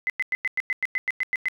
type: tone bursts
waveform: sine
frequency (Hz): 2032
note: B6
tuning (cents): +49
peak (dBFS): -21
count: 12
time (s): 0.07-1.484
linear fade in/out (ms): 0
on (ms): 28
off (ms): 98
effects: none